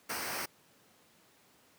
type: noise with comb filter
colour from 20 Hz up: pink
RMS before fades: -37 dBFS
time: 0.09-0.46 s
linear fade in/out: 10 ms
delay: 0.28 ms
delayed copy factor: -0.6
effects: pink hiss -64 dBFS RMS until 1.78 s + high-pass 150 Hz 12 dB/octave